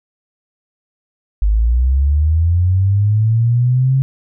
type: linear sweep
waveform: sine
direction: up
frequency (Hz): 49.54 to 135.4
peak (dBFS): -10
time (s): 1.42-4.02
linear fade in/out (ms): 0
effects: none